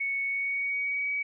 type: tone with pitch glide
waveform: sine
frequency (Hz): 2217 to 2270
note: C#7 to C#7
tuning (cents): 0 to +41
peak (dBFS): -27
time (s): 0-1.23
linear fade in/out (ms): 10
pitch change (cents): +41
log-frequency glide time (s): 0.24-1.11
effects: none